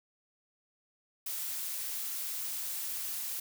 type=noise; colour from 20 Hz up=blue; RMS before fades=-37 dBFS; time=1.26-3.4 s; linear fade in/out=5 ms; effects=none